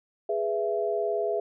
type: chord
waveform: sine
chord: E major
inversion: first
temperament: equal with one note detuned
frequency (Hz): 415.3 / 493.9 / 666.9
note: G#4 / B4 / E5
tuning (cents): 0 / 0 / +20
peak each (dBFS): -28 / -33 / -28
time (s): 0.29-1.4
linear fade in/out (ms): 5
effects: none